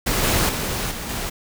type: noise with level steps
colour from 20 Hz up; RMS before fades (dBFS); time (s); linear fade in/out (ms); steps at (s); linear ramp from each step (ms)
pink; -21 / -19 / -25 / -30 / -27; 0.06-1.3; 10; 0.23 / 0.49 / 0.91 / 1.09; 2
effects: none